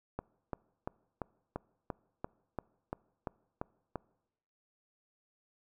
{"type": "click train", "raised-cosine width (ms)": 1, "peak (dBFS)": -22, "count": 12, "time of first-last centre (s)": [0.19, 3.957], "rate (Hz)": 2.92, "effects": ["noise-tail reverb RT60 0.9 s tail -24 dB re dry"]}